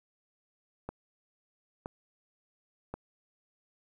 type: clicks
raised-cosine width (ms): 1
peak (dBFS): -23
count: 3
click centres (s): 0.89 / 1.859 / 2.94
effects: 10-bit